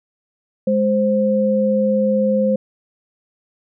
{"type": "tone pair together", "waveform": "sine", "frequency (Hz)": [207.9, 523.3], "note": ["G#3", "C5"], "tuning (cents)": [2, 0], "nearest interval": "octave + major third", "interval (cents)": 1598, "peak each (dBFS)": [-17, -16], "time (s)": [0.67, 2.56], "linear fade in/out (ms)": 5, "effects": []}